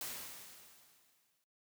white noise with exponential decay, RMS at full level -41 dBFS, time 0.01-1.44 s, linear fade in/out 1 ms, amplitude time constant 310 ms, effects noise-tail reverb RT60 0.2 s tail -19 dB re dry + high-pass 80 Hz 12 dB/octave

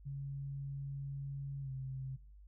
sine tone with pitch glide, 138.59 to 132.26 Hz, C#3 to C3, 0 to +19 cents, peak -39 dBFS, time 0.05-2.17 s, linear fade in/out 20 ms, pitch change -81 cents, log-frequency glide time 1.61-1.71 s, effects noise-tail reverb RT60 0.4 s tail -22 dB re dry + added 50 Hz sine -54 dBFS peak until 2.47 s

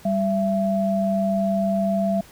sine tone pair together, 196 / 670.4 Hz, G3 / E5, 0 / +29 cents, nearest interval octave + major sixth, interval 2129 cents, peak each -21 / -22 dBFS, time 0.05-2.21 s, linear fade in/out 5 ms, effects pink hiss -48 dBFS RMS until 2.31 s

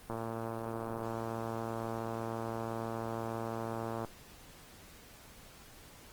click train, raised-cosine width 1 ms, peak -24 dBFS, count 451, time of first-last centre 0.1-4.047 s, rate 114 Hz, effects pink hiss -55 dBFS RMS until 6.12 s + Opus 24 kbps

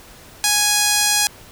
sawtooth tone with band-pass filter, 830.6 Hz, G#5, in tune, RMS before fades -17 dBFS, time 0.44-1.27 s, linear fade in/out 0 ms, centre 7300 Hz, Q 0.94, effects pink hiss -43 dBFS RMS until 1.51 s

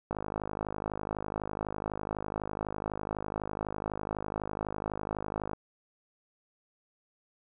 click train, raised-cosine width 1 ms, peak -20 dBFS, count 283, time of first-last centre 0.11-5.533 s, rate 52 Hz, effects none

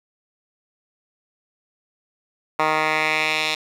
10% pulse tone with band-pass filter sweep, 155.6 Hz, D#3, in tune, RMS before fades -21 dBFS, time 2.59-3.55 s, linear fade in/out 5 ms, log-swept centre 1300 to 3400 Hz, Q 1.9, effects 8-bit

